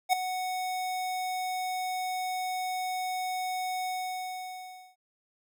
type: tone with ADSR envelope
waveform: square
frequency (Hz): 740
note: F#5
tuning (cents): 0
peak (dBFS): -19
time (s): 0.09-4.96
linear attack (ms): 40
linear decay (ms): 5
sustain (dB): -12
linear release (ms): 1100
effects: none